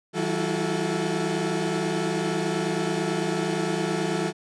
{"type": "tone cluster", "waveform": "35% pulse", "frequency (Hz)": [161.2, 190.3, 332.1, 360.9, 434.5], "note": ["E3", "F#3", "E4", "F#4", "A4"], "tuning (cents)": [-38, 49, 13, -43, -22], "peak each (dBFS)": -29, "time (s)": [0.13, 4.33], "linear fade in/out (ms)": 50, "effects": ["resampled to 22050 Hz"]}